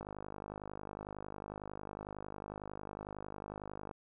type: click train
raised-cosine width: 1 ms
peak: -29 dBFS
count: 200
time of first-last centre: 0.01-3.912 s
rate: 51 Hz
effects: none